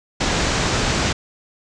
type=low-pass noise; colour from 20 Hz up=pink; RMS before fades=-20 dBFS; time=0.2-1.13 s; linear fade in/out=10 ms; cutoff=7500 Hz; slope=48 dB/octave; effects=none